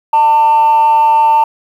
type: tone with frequency modulation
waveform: sine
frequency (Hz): 897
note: A5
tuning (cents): +33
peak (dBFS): -4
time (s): 0.13-1.44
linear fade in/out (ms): 5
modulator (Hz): 283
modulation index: 0.2
effects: tanh soft clip ceiling -4 dBFS + 7-bit